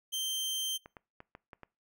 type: tone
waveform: sawtooth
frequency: 3136 Hz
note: G7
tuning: in tune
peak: -29 dBFS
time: 0.12-0.78 s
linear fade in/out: 20 ms
type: clicks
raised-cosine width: 0.5 ms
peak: -32 dBFS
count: 6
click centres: 0.859 / 0.968 / 1.204 / 1.351 / 1.532 / 1.633 s
effects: noise-tail reverb RT60 0.3 s tail -23 dB re dry